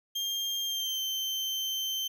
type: tone with pitch glide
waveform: 35% pulse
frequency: 3201 to 3108 Hz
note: G7 to G7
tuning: +36 to -16 cents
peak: -28 dBFS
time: 0.15-2.08 s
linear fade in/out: 10 ms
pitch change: -52 cents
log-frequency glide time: 0.66-1 s
effects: none